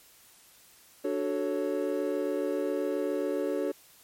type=chord; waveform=triangle; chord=D major seventh; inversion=none; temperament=equal with one note detuned; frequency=293.7 / 372.6 / 440 / 554.4 Hz; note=D4 / F#4 / A4 / C#5; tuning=0 / +12 / 0 / 0 cents; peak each=-31 dBFS; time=1.04-3.72 s; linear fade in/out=10 ms; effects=white hiss -57 dBFS RMS until 4.03 s + MP3 64 kbps